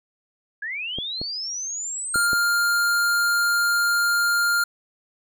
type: linear sweep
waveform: sine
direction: up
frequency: 1630 to 9060 Hz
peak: -27 dBFS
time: 0.62-2.27 s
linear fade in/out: 5 ms
type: clicks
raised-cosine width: 2 ms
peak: -18 dBFS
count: 4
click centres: 0.986 / 1.215 / 2.158 / 2.332 s
type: tone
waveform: square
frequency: 1403 Hz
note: F6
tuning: 8 cents sharp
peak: -19 dBFS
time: 2.14-4.64 s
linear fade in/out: 5 ms
effects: none